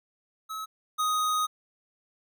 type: tone pair in turn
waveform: square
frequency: 1288 / 1249.2 Hz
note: E6 / D#6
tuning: -41 / +7 cents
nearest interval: minor second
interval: 52 cents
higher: first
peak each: -34 / -25 dBFS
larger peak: second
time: 0.49-0.66 / 0.98-1.47 s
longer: second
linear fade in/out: 20 ms
effects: none

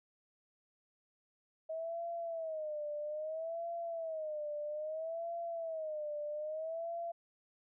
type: tone with vibrato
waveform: sine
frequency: 635 Hz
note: D#5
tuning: 35 cents sharp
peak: -37 dBFS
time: 1.69-7.12 s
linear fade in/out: 10 ms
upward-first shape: sine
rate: 0.61 Hz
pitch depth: 120 cents each way
effects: none

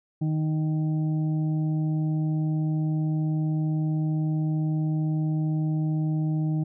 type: harmonic tone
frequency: 155.56 Hz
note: D#3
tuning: in tune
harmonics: 1 / 2 / 4 / 5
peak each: -23 / -31 / -46 / -46 dBFS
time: 0.21-6.64 s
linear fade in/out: 10 ms
effects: none

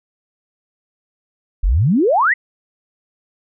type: exponential sweep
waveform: sine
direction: up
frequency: 37.7 to 2093 Hz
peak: -11 dBFS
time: 1.63-2.34 s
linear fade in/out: 10 ms
effects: none

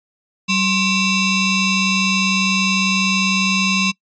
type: ring-modulated tone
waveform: sawtooth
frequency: 1249 Hz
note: D#6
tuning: 6 cents sharp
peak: -8 dBFS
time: 0.48-3.92 s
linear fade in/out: 20 ms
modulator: 1440 Hz
effects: noise-tail reverb RT60 0.1 s tail -23 dB re dry + resampled to 16000 Hz

